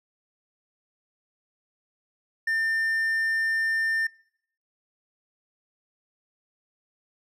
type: tone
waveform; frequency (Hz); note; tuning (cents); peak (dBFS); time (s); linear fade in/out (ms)
triangle; 1800; A6; +39; -21; 2.47-4.07; 5
effects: noise-tail reverb RT60 0.7 s tail -25 dB re dry